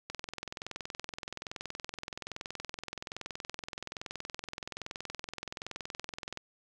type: click train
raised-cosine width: 0.2 ms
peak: -21 dBFS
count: 134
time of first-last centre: 0.1-6.374 s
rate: 21.2 Hz
effects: none